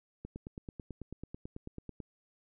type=click train; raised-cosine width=3 ms; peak=-29 dBFS; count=17; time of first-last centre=0.25-2.002 s; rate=9.13 Hz; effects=none